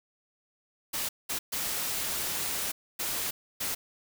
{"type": "noise bursts at uneven times", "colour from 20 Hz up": "white", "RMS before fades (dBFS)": -32, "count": 5, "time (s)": [[0.93, 1.09], [1.29, 1.39], [1.52, 2.72], [2.99, 3.31], [3.6, 3.75]], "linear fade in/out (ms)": 10, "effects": []}